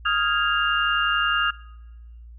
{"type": "tone cluster", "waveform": "sine", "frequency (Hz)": [1250, 1401, 1645, 2799], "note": ["D#6", "F6", "G#6", "F7"], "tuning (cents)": [8, 5, -17, 3], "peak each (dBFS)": [-24, -25, -25, -25], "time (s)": [0.05, 1.51], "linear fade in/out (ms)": 10, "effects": ["noise-tail reverb RT60 1.0 s tail -22 dB re dry", "added 58 Hz sine -40 dBFS peak until 2.38 s"]}